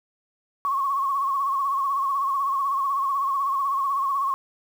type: tone with vibrato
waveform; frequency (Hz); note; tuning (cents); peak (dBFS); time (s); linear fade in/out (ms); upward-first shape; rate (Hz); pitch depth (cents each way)
sine; 1098; C#6; -17; -21; 0.65-4.34; 0; sine; 16; 63
effects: 8-bit